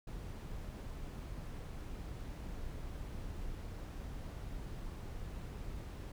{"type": "noise", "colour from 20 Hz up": "brown", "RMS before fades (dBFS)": -44, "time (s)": [0.07, 6.12], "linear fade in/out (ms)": 5, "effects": []}